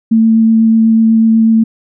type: tone with vibrato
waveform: sine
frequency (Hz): 224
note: A3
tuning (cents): +31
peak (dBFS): -5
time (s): 0.11-1.64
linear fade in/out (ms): 10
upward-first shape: sine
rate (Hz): 8.1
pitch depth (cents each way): 10
effects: none